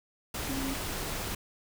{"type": "tone in noise", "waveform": "sine", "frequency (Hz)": 268.7, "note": "C4", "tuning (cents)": 46, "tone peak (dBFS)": -33, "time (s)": [0.49, 0.74], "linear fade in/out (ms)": 5, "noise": "pink", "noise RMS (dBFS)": -35, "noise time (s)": [0.34, 1.35], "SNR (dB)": -1, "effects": []}